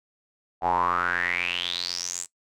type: tone with band-pass filter sweep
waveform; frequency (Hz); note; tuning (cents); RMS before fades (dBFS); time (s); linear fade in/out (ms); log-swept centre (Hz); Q
square; 44; F1; +14; -27; 0.61-2.27; 50; 760 to 8000; 8.4
effects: noise-tail reverb RT60 0.1 s tail -18 dB re dry